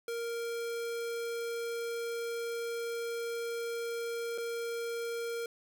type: tone with dropouts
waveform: square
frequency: 466.2 Hz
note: A#4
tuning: in tune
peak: -35 dBFS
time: 0.08-5.46 s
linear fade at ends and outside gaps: 2 ms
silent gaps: 4.378-4.382 s
effects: none